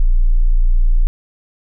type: tone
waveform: sine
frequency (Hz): 29.14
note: A#0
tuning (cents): 0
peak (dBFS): -8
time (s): 0-1.07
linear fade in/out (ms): 0
effects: none